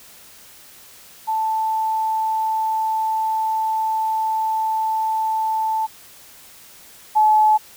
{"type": "tone pair in turn", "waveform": "sine", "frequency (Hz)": [880, 859.4], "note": ["A5", "A5"], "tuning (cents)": [0, -41], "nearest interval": "unison", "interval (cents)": 41, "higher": "first", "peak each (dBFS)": [-18, -11], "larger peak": "second", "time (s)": [[1.27, 5.87], [7.15, 7.58]], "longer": "first", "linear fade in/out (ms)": 20, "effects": ["white hiss -45 dBFS RMS until 7.76 s"]}